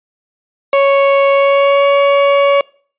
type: tone with pitch glide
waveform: 35% pulse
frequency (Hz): 554.4 to 561.8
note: C#5 to C#5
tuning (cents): 0 to +23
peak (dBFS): -6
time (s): 0.73-2.61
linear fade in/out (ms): 2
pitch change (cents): +23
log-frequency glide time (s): 1.32-1.88
effects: noise-tail reverb RT60 0.5 s tail -25 dB re dry + resampled to 8000 Hz